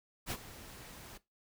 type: noise with ADSR envelope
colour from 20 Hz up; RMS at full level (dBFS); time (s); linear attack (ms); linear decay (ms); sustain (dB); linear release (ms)
pink; -36; 0.26-1.18; 51; 55; -15; 12
effects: noise-tail reverb RT60 0.2 s tail -18 dB re dry